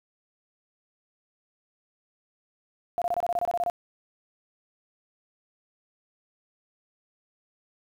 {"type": "tone bursts", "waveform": "sine", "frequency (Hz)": 698.5, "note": "F5", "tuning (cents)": 0, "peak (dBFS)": -23, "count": 12, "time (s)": [2.98, 3.699], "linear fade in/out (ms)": 0, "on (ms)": 37, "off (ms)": 25, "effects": ["9-bit"]}